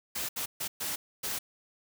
white noise bursts at uneven times, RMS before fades -34 dBFS, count 5, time 0.15-0.29 / 0.36-0.46 / 0.6-0.68 / 0.8-0.96 / 1.23-1.39 s, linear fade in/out 10 ms, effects none

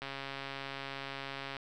click train, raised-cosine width 0.3 ms, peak -24 dBFS, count 213, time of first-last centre 0.02-1.567 s, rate 137 Hz, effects none

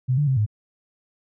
sine tone with pitch steps, 128 / 146.9 / 132.6 / 106 Hz, C3 / D3 / C3 / G#2, -38 / +1 / +23 / +36 cents, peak -17 dBFS, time 0.08-0.464 s, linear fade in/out 20 ms, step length 96 ms, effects none

